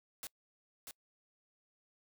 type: noise with echo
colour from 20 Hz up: white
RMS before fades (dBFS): -44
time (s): 0.23-0.27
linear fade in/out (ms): 0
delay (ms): 640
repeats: 1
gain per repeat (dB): -4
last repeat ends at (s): 0.91
effects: noise-tail reverb RT60 0.1 s tail -25 dB re dry